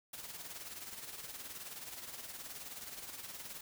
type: noise with tremolo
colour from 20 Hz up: white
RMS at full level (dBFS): -45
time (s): 0.13-3.61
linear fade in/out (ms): 5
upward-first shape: sine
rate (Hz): 19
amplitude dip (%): 55
effects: none